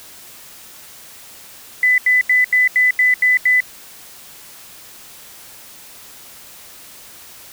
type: tone bursts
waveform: sine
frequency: 2001 Hz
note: B6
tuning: 22 cents sharp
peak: -10 dBFS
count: 8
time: 1.83-3.604 s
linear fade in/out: 2 ms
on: 150 ms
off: 82 ms
effects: white hiss -40 dBFS RMS until 7.52 s